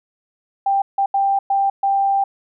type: tone bursts at uneven times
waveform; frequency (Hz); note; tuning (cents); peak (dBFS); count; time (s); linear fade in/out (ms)
sine; 789; G5; +11; -14; 5; 0.66-0.82 / 0.98-1.06 / 1.14-1.39 / 1.5-1.7 / 1.83-2.24; 5
effects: none